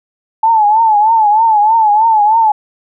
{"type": "tone with vibrato", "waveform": "sine", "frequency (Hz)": 869, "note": "A5", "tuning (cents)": -22, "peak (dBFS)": -6, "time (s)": [0.43, 2.52], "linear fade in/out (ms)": 5, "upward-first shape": "triangle", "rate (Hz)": 3.2, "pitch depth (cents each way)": 110, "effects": []}